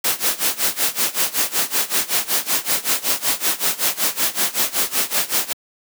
white noise with tremolo, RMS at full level -17 dBFS, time 0.04-5.53 s, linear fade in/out 5 ms, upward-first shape sine, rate 5.3 Hz, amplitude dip 90%, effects high-pass 200 Hz 12 dB/octave

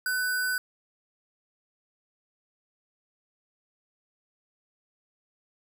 sine tone with sample-and-hold, 1499 Hz, F#6, 22 cents sharp, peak -25 dBFS, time 0.06-0.58 s, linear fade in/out 2 ms, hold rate 6300 Hz, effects none

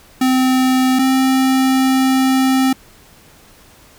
square tone pair in turn, 258.4 / 262.9 Hz, C4 / C4, -21 / +8 cents, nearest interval unison, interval 29 cents, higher second, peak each -12 dBFS, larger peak neither, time 0.21-0.99 / 0.99-2.73 s, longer second, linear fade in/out 5 ms, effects pink hiss -46 dBFS RMS until 3.98 s

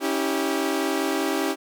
sawtooth chord, C# diminished, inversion none, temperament equal with one note detuned, 277.2 / 322.3 / 392 Hz, C#4 / E4 / G4, 0 / -39 / 0 cents, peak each -23 dBFS, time 0-1.56 s, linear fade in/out 50 ms, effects none

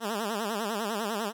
10% pulse tone with vibrato, 215.3 Hz, A3, 37 cents flat, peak -21 dBFS, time 0-1.33 s, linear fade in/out 50 ms, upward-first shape sine, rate 10 Hz, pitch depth 140 cents each way, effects none

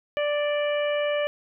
harmonic tone, 587.3 Hz, D5, in tune, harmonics 1 / 2 / 3 / 4 / 5, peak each -23 / -36 / -34 / -35 / -36 dBFS, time 0.17-1.27 s, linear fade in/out 0 ms, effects none

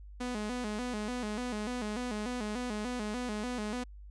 sawtooth tone with vibrato, 228.7 Hz, A#3, 33 cents flat, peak -30 dBFS, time 0.2-3.84 s, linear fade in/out 10 ms, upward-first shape square, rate 3.4 Hz, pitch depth 140 cents each way, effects added 50 Hz sine -46 dBFS peak until 4.1 s + resampled to 22050 Hz

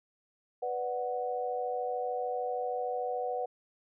sine chord, B minor, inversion none, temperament equal, 493.9 / 587.3 / 740 Hz, B4 / D5 / F#5, 0 / 0 / 0 cents, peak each -34 / -40 / -34 dBFS, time 0.62-3.46 s, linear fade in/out 10 ms, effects none

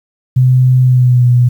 sine tone with pitch glide, 127.8 to 122.81 Hz, C3 to B2, -40 to -9 cents, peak -5 dBFS, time 0.36-1.49 s, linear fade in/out 10 ms, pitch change -69 cents, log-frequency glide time 0.82-1.26 s, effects 7-bit

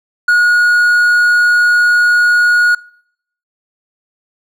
triangle tone, 1447 Hz, F#6, 39 cents flat, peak -5 dBFS, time 0.28-2.75 s, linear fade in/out 5 ms, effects noise-tail reverb RT60 0.7 s tail -25 dB re dry

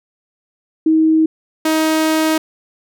sine / sawtooth tone pair in turn, 317.4 / 315.6 Hz, D#4 / D#4, +35 / +25 cents, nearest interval unison, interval 10 cents, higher first, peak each -9 dBFS, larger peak neither, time 0.86-1.26 / 1.65-2.38 s, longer second, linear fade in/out 5 ms, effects none

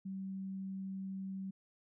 sine tone, 192 Hz, G3, 36 cents flat, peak -39 dBFS, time 0.05-1.51 s, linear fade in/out 10 ms, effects none

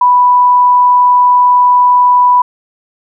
sine tone, 987.8 Hz, B5, in tune, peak -4 dBFS, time 0.01-2.42 s, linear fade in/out 5 ms, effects none

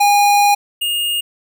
square tone pair in turn, 817 / 2840 Hz, G#5 / F7, -29 / +28 cents, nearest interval octave + minor seventh, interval 2157 cents, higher second, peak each -10 / -17 dBFS, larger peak first, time 0-0.55 / 0.81-1.21 s, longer first, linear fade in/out 10 ms, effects none

